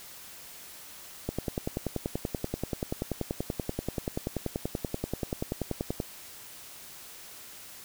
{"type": "click train", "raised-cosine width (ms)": 2, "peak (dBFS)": -16, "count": 50, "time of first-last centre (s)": [1.29, 6.002], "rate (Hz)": 10.4, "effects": ["white hiss -47 dBFS RMS until 7.84 s"]}